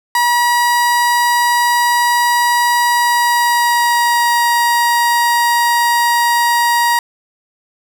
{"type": "tone with pitch glide", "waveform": "30% pulse", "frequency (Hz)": [962, 948.8], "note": ["B5", "A#5"], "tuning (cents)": [-46, 30], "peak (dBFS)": -8, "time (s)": [0.15, 6.99], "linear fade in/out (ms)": 2, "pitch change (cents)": -24, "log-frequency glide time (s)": [2.87, 4.47], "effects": []}